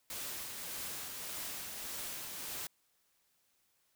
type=noise with tremolo; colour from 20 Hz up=white; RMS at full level=-41 dBFS; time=0.1-2.67 s; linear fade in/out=2 ms; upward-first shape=triangle; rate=1.7 Hz; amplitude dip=35%; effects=white hiss -75 dBFS RMS until 3.95 s